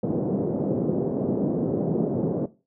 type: band-pass noise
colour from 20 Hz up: pink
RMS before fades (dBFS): -25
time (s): 0.03-2.46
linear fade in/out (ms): 5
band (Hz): 150 to 520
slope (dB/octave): 24
effects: noise-tail reverb RT60 0.3 s tail -18 dB re dry